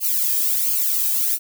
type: noise with flanger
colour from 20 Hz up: violet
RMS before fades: -20 dBFS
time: 0-1.39 s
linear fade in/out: 50 ms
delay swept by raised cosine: 0.53 to 1.45 ms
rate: 1.4 Hz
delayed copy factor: -0.8
effects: none